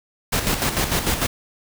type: noise with tremolo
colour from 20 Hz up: pink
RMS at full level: -20 dBFS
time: 0.32-1.27 s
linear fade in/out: 10 ms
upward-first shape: square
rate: 6.7 Hz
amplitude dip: 55%
effects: none